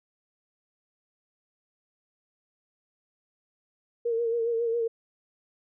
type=tone with vibrato; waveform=sine; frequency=463.5 Hz; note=A#4; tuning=10 cents flat; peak=-24 dBFS; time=4.05-4.88 s; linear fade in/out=10 ms; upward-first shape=sine; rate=7.3 Hz; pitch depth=43 cents each way; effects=none